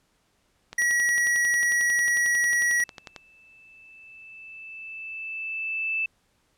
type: click train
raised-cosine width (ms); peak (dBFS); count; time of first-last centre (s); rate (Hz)
0.2; -20; 28; 0.73-3.162; 11.1
type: tone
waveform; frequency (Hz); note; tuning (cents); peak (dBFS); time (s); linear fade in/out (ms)
square; 1921; B6; -48; -21; 0.78-2.84; 5
type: tone with exponential growth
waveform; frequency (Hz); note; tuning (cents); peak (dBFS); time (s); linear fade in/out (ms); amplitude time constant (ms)
sine; 2637; E7; 0; -23; 2.47-6.06; 5; 780
effects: pink hiss -68 dBFS RMS until 6.57 s + low-pass 11000 Hz 12 dB/octave